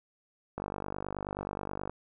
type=click train; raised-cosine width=1 ms; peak=-21 dBFS; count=66; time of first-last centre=0.58-1.896 s; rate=49.4 Hz; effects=none